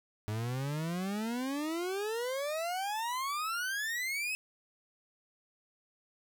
40% pulse exponential sweep, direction up, 103.83 to 2603 Hz, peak -32 dBFS, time 0.28-4.35 s, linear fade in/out 0 ms, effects none

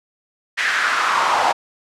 brown noise with high-pass filter sweep, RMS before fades -18 dBFS, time 0.57-1.53 s, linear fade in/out 20 ms, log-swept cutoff 1900 to 800 Hz, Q 3.3, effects low-pass 7000 Hz 12 dB/octave

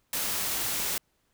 white noise, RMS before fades -30 dBFS, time 0.13-0.98 s, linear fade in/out 2 ms, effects pink hiss -72 dBFS RMS until 1.33 s

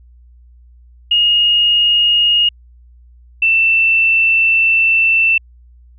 sine tone pair in turn, 2861 / 2672 Hz, F7 / E7, +41 / +23 cents, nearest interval minor second, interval 118 cents, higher first, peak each -9 dBFS, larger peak neither, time 1.11-2.49 / 3.42-5.38 s, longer second, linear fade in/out 5 ms, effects added 60 Hz sine -41 dBFS peak until 5.98 s

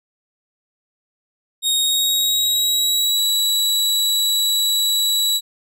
sawtooth tone with pitch glide, 3736 to 3910 Hz, A#7 to B7, +3 to -18 cents, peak -13 dBFS, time 1.62-5.41 s, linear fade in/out 50 ms, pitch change +79 cents, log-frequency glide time 1.76-3.22 s, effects none

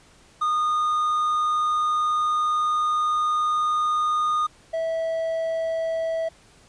triangle tone pair in turn, 1227 / 652.8 Hz, D#6 / E5, -25 / -17 cents, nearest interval major seventh, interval 1092 cents, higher first, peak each -18 / -21 dBFS, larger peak first, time 0.41-4.47 / 4.73-6.29 s, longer first, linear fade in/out 10 ms, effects pink hiss -54 dBFS RMS until 6.68 s + resampled to 22050 Hz

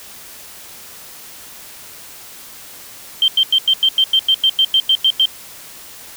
sine tone bursts, 3140 Hz, G7, 2 cents sharp, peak -9 dBFS, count 14, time 3.22-5.256 s, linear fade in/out 2 ms, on 60 ms, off 92 ms, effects white hiss -37 dBFS RMS until 6.16 s

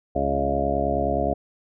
harmonic tone with a mistuned harmonic, 69.6 Hz, C#2, 8 cents sharp, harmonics 1 / 2 / 3 / 4 / 5 / 6 / 8 / 9 / 10, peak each -29 / -35 / -32 / -30 / -34 / -30 / -29 / -27 / -26 dBFS, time 0.15-1.34 s, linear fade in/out 10 ms, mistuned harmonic 2, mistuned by -21 cents, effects none

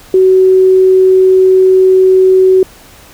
sine tone, 375.5 Hz, F#4, 26 cents sharp, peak -3 dBFS, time 0.14-2.63 s, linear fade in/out 2 ms, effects pink hiss -38 dBFS RMS until 3.13 s

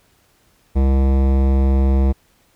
sine tone with hard clipping, 67 Hz, C2, 42 cents sharp, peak -14 dBFS, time 0.75-2.13 s, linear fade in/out 20 ms, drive 17 dB, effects pink hiss -58 dBFS RMS until 2.55 s

